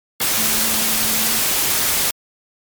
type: tone in noise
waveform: sine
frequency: 220 Hz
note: A3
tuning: in tune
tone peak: -29 dBFS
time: 0.37-1.39 s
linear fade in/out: 5 ms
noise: white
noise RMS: -18 dBFS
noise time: 0.2-2.11 s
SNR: -14 dB
effects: MP3 96 kbps